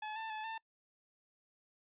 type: tone with pitch steps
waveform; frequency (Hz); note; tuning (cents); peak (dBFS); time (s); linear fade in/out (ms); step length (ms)
sawtooth; 857 / 889 / 864 / 894; A5 / A5 / A5 / A5; -46 / +18 / -32 / +27; -36; 0.02-0.58; 5; 140
effects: noise-tail reverb RT60 0.1 s tail -25 dB re dry + resampled to 8000 Hz

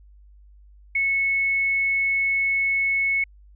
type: tone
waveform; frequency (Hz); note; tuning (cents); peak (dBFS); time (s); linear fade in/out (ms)
sine; 2200; C#7; -14; -19; 0.95-3.24; 5
effects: added 50 Hz sine -47 dBFS peak until 3.55 s

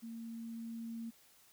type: tone with level ramp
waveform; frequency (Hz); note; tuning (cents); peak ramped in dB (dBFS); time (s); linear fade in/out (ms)
sine; 229; A#3; -31; -43 to -40; 0.02-1.11; 20
effects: white hiss -65 dBFS RMS until 1.52 s

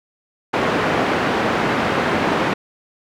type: band-pass noise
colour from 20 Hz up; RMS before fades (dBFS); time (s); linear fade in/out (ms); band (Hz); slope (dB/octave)
pink; -19; 0.53-2.54; 10; 200 to 2000; 12
effects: none

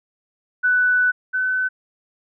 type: tone pair in turn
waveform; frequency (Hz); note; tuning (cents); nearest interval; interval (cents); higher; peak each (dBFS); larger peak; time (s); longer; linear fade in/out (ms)
sine; 1491 / 1512.7; F#6 / F#6; +13 / +38; unison; 25; second; -14 / -18; first; 0.63-1.12 / 1.33-1.69; first; 20
effects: none

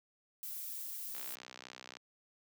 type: noise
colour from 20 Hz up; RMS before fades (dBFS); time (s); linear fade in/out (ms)
violet; -43; 0.43-1.35; 0
type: click train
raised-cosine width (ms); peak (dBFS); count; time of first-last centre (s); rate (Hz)
0.2; -30; 53; 1.15-1.969; 63.5
effects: high-pass 200 Hz 12 dB/octave

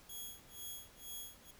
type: tone with tremolo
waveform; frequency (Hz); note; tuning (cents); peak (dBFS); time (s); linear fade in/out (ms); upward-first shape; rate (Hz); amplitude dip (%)
5% pulse; 3324; G#7; +1; -35; 0.09-1.51; 5; sine; 2.1; 100
effects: pink hiss -61 dBFS RMS until 1.59 s

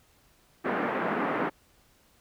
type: band-pass noise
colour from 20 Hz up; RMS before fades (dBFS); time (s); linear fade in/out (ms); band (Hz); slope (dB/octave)
pink; -29; 0.64-1.5; 20; 210 to 1900; 24
effects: pink hiss -63 dBFS RMS until 2.2 s

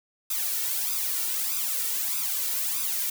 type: noise with flanger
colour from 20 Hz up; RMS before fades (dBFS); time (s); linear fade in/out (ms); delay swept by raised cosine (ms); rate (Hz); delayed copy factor
blue; -28; 0.3-3.1; 5; 0.81 to 2.21; 1.6; +1
effects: none

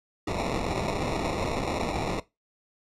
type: noise with sample-and-hold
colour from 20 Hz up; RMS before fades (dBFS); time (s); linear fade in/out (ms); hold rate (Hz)
white; -29; 0.27-2.2; 5; 1575
effects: noise-tail reverb RT60 0.2 s tail -18 dB re dry + low-pass 7000 Hz 12 dB/octave

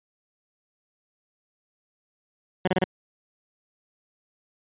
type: tone bursts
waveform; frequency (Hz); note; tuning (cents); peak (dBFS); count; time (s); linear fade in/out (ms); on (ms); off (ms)
15% pulse; 185; F#3; 0; -13; 4; 2.65-2.842; 5; 27; 28
effects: resampled to 8000 Hz

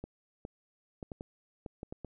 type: clicks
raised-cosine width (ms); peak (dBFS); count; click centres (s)
2; -27; 9; 0.04 / 0.451 / 1.028 / 1.118 / 1.209 / 1.662 / 1.831 / 1.925 / 2.047
effects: none

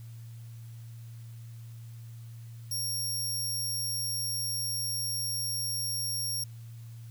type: tone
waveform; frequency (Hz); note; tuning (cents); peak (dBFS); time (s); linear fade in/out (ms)
20% pulse; 5570; F8; -5; -25; 2.71-6.44; 5
effects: added 115 Hz sine -42 dBFS peak until 7.1 s + white hiss -61 dBFS RMS until 7.1 s

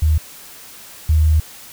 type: tone pair in turn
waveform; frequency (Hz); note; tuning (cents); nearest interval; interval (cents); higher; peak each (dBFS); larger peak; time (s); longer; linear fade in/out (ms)
sine; 77.78 / 77.78; D#2 / D#2; 0 / 0; unison; 0; neither; -11 / -10; second; 0.02-0.18 / 1.09-1.4; second; 5
effects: white hiss -39 dBFS RMS until 1.72 s

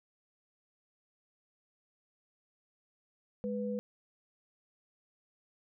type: tone pair together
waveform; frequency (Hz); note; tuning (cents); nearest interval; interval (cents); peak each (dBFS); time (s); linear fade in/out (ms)
sine; 207.7 / 493.9; G#3 / B4; 0 / 0; octave + minor third; 1500; -35 / -36; 3.44-3.79; 0
effects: none

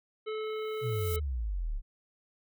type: harmonic tone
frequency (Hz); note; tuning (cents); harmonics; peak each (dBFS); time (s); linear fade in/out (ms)
433.5; A4; -26; 1 / 3 / 5 / 7 / 9; -33 / -43 / -47 / -50 / -52; 0.26-1.2; 20
type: noise with exponential growth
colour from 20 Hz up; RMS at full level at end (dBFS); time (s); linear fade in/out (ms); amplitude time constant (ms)
violet; -37; 0.42-1.16; 1; 160
type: exponential sweep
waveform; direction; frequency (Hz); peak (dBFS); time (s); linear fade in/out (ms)
sine; down; 130.81 to 32.32; -30; 0.81-1.82; 50
effects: none

